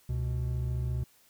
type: tone pair together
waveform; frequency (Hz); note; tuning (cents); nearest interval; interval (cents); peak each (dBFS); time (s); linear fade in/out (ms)
triangle; 69.3 / 123.8; C#2 / B2; 0 / +5; minor seventh; 1005; -30 / -29; 0.09-1.04; 5
effects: white hiss -63 dBFS RMS until 1.29 s